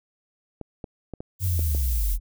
clicks, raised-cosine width 2 ms, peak -21 dBFS, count 6, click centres 0.613 / 0.842 / 1.137 / 1.205 / 1.593 / 1.749 s
violet noise, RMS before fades -33 dBFS, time 1.39-2.18 s, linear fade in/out 50 ms
sine linear sweep, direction down, 96.9 to 38.71 Hz, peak -21 dBFS, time 1.4-2.2 s, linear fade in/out 50 ms
effects none

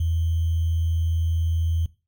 sine tone with sample-and-hold, 82.4 Hz, E2, in tune, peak -20 dBFS, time 0-1.86 s, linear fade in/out 5 ms, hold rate 3150 Hz, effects noise-tail reverb RT60 0.3 s tail -19 dB re dry

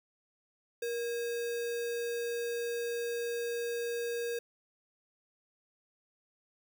sine tone with sample-and-hold, 471.6 Hz, A#4, 20 cents sharp, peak -32 dBFS, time 0.82-4.39 s, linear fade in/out 5 ms, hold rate 2100 Hz, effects none

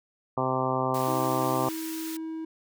harmonic tone, 130 Hz, C3, 11 cents flat, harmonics 1 / 2 / 3 / 4 / 5 / 6 / 7 / 8 / 9, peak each -33 / -33 / -33 / -33 / -33 / -33 / -33 / -33 / -33 dBFS, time 0.37-1.69 s, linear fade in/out 5 ms
white high-pass noise, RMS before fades -40 dBFS, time 0.94-2.17 s, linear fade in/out 5 ms, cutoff 1200 Hz, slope 96 dB/octave
triangle tone, 321.3 Hz, E4, 44 cents flat, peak -30 dBFS, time 1.07-2.45 s, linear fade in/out 5 ms
effects none

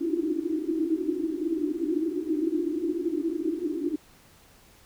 pink band-pass noise, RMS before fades -28 dBFS, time 0-3.96 s, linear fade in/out 10 ms, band 300 to 350 Hz, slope 96 dB/octave, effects pink hiss -56 dBFS RMS until 4.85 s

